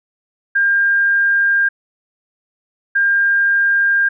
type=tone pair in turn; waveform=sine; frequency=1603 / 1603 Hz; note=G6 / G6; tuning=+38 / +38 cents; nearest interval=unison; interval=0 cents; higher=neither; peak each=-11 dBFS; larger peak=neither; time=0.55-1.69 / 2.95-4.09 s; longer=neither; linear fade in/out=10 ms; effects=none